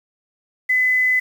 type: tone with quantisation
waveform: sine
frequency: 2014 Hz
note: B6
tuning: 33 cents sharp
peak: -14 dBFS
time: 0.69-1.2 s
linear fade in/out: 10 ms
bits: 7
effects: none